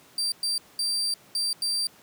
35% pulse tone bursts at uneven times, 4699 Hz, D8, in tune, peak -23 dBFS, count 5, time 0.18-0.32 / 0.43-0.58 / 0.79-1.14 / 1.35-1.53 / 1.62-1.87 s, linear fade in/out 2 ms, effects pink hiss -54 dBFS RMS until 2.02 s + high-pass 150 Hz 12 dB/octave

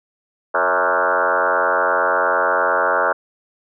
sine tone with frequency modulation, 1005 Hz, B5, 30 cents sharp, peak -14 dBFS, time 0.54-3.13 s, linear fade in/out 10 ms, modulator 88.6 Hz, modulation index 6, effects none

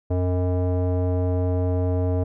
square tone with low-pass filter, 90.5 Hz, F#2, 38 cents flat, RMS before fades -22 dBFS, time 0.1-2.24 s, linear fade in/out 10 ms, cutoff 590 Hz, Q 2.4, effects none

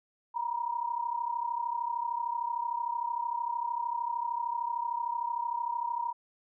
sine tone pair together, 939 / 972.2 Hz, A#5 / B5, +12 / -28 cents, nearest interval minor second, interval 60 cents, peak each -32 / -34 dBFS, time 0.34-6.13 s, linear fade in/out 20 ms, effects none

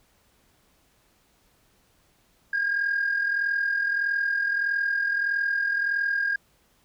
sine tone pair together, 1617.4 / 1659 Hz, G#6 / G#6, -46 / -2 cents, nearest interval unison, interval 44 cents, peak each -22 / -29 dBFS, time 2.53-6.36 s, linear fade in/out 5 ms, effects tanh soft clip ceiling -18 dBFS + pink hiss -64 dBFS RMS until 6.84 s

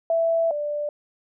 sine tone pair in turn, 662 / 589.8 Hz, E5 / D5, +7 / +7 cents, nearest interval major second, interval 200 cents, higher first, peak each -18 / -24 dBFS, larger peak first, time 0.1-0.51 / 0.51-0.89 s, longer first, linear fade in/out 2 ms, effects none

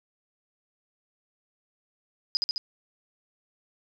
sine tone with echo, 4978 Hz, D#8, in tune, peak -21 dBFS, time 2.35-2.37 s, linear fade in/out 0 ms, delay 70 ms, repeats 3, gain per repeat -2 dB, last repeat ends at 2.58 s, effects none

